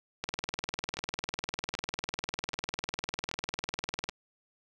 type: two click trains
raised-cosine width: 0.2 ms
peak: -23 / -15 dBFS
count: 5 / 78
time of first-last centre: 0.97-4.095 / 0.24-4.09 s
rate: 1.28 / 20 Hz
effects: none